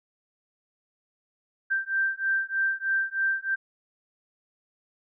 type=beating tone pair; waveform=sine; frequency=1568 / 1571.2 Hz; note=G6 / G6; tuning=0 / +4 cents; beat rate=3.2 Hz; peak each=-27 dBFS; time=1.7-3.56 s; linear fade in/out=20 ms; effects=none